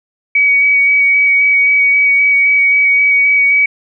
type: tone with vibrato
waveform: sine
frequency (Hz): 2261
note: C#7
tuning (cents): +34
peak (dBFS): -7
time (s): 0.35-3.66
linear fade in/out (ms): 5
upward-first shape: square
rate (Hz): 3.8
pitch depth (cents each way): 10
effects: none